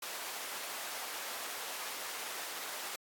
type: high-pass noise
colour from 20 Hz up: pink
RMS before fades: -42 dBFS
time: 0.02-2.96 s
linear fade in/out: 5 ms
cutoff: 690 Hz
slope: 12 dB/octave
effects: AAC 64 kbps